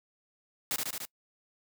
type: noise with echo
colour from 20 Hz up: white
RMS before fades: -31 dBFS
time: 0.71-0.76 s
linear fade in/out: 0 ms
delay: 73 ms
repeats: 4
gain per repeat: -2 dB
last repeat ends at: 1.052 s
effects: noise-tail reverb RT60 0.1 s tail -24 dB re dry + high-pass 100 Hz 12 dB/octave